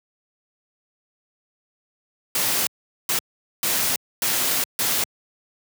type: noise bursts at uneven times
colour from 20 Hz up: white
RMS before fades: -22 dBFS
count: 5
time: 2.35-2.67 / 3.09-3.19 / 3.63-3.96 / 4.22-4.64 / 4.79-5.04 s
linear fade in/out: 2 ms
effects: high-pass 100 Hz 12 dB/octave